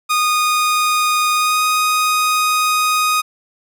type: tone with pitch glide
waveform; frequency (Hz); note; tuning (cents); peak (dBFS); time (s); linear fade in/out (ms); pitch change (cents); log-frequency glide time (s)
sawtooth; 1233 to 1245.9; D#6 to D#6; -16 to +2; -10; 0.09-3.22; 20; +18; 1.32-1.63
effects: none